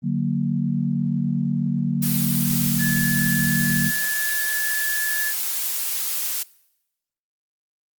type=chord; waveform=sine; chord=D augmented; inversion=none; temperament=equal; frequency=146.83 / 185 / 233.1 Hz; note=D3 / F#3 / A#3; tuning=0 / 0 / 0 cents; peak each=-24 dBFS; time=0.02-3.92 s; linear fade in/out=50 ms
type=noise; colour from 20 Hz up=blue; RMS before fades=-25 dBFS; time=2.02-6.43 s; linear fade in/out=5 ms
type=tone; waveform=sine; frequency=1723 Hz; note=A6; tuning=37 cents flat; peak=-23 dBFS; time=2.78-5.34 s; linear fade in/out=50 ms
effects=noise-tail reverb RT60 0.9 s tail -22 dB re dry + Opus 32 kbps